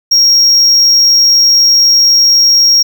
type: tone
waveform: triangle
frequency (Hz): 5588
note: F8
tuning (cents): 0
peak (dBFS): -3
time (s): 0.11-2.83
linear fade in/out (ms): 10
effects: none